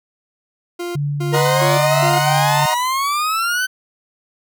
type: tone bursts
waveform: 40% pulse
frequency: 349.2 Hz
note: F4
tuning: in tune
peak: -22 dBFS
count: 4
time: 0.79-2.19 s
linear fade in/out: 10 ms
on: 170 ms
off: 240 ms
type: tone with tremolo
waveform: sine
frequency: 144.4 Hz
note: D3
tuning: 29 cents flat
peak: -17 dBFS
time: 0.95-2.66 s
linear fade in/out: 5 ms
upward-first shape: sine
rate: 3 Hz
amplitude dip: 25%
type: exponential sweep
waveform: 40% pulse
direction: up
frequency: 466.2 to 1540 Hz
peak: -16 dBFS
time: 1.32-3.67 s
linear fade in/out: 20 ms
type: chord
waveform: 35% pulse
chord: C half-diminished seventh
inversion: first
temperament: equal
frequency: 622.3 / 740 / 932.3 / 1046.5 Hz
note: Eb5 / Gb5 / Bb5 / C6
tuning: 0 / 0 / 0 / 0 cents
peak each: -21 dBFS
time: 1.33-2.75 s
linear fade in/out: 20 ms
effects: none